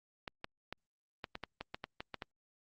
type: clicks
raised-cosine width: 0.3 ms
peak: -24 dBFS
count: 12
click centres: 0.278 / 0.444 / 0.726 / 1.242 / 1.354 / 1.437 / 1.61 / 1.745 / 1.841 / 2.005 / 2.143 / 2.222 s
effects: Opus 48 kbps